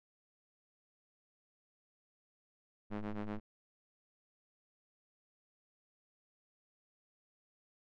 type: ring-modulated tone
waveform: sawtooth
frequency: 103.83 Hz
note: G#2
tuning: in tune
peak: -31 dBFS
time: 2.9-3.4 s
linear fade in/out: 20 ms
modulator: 108 Hz
effects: low-pass 2000 Hz 12 dB/octave